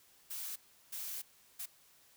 blue noise bursts at uneven times, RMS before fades -42 dBFS, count 3, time 0.3-0.56 / 0.92-1.22 / 1.59-1.66 s, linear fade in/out 10 ms, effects white hiss -65 dBFS RMS until 2.16 s

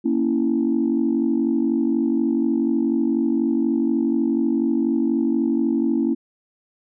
sine chord, A# diminished, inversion none, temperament equal, 233.1 / 277.2 / 329.6 Hz, A#3 / C#4 / E4, 0 / 0 / 0 cents, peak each -21 dBFS, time 0.04-6.15 s, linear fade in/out 20 ms, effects tanh soft clip ceiling -10 dBFS

